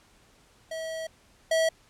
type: tone pair in turn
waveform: square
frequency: 645 / 647.5 Hz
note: E5 / E5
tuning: -38 / -31 cents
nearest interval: unison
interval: 7 cents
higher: second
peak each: -33 / -22 dBFS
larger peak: second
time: 0.71-1.07 / 1.51-1.69 s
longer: first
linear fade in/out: 5 ms
effects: pink hiss -60 dBFS RMS until 1.89 s + low-pass 10000 Hz 12 dB/octave